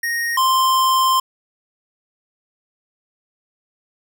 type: tone pair in turn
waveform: square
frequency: 1864.7 / 1046.5 Hz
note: A#6 / C6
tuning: 0 / 0 cents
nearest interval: minor seventh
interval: 1000 cents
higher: first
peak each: -20 / -14 dBFS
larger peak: second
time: 0.03-0.37 / 0.37-1.2 s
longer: second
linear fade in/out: 5 ms
effects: none